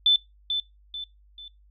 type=tone with echo; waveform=sine; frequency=3520 Hz; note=A7; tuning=in tune; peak=-15 dBFS; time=0.06-0.16 s; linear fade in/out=2 ms; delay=440 ms; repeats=3; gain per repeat=-8 dB; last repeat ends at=1.48 s; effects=noise-tail reverb RT60 0.2 s tail -23 dB re dry + added 50 Hz sine -54 dBFS peak until 1.7 s